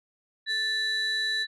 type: tone pair together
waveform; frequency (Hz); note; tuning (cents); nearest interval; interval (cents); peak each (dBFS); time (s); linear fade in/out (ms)
sine; 1760 / 3951; A6 / B7; 0 / 0; octave + major second; 1400; -26 / -26; 0.46-1.47; 50
effects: tanh soft clip ceiling -22 dBFS